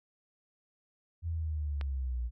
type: linear sweep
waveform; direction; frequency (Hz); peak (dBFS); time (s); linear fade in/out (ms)
sine; down; 85 to 57.7; -31; 1.22-2.31; 50
type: click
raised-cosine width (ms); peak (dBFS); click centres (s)
0.3; -25; 1.812
effects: none